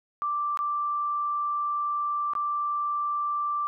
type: tone with dropouts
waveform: sine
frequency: 1174.7 Hz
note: D6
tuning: in tune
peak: -25 dBFS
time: 0.22-3.67 s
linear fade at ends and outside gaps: 0 ms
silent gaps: 0.573-0.59 / 2.335-2.352 s
effects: none